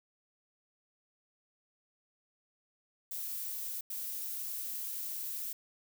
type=noise bursts at uneven times; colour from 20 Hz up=violet; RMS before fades=-39 dBFS; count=2; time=3.11-3.81 / 3.9-5.53 s; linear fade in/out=5 ms; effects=none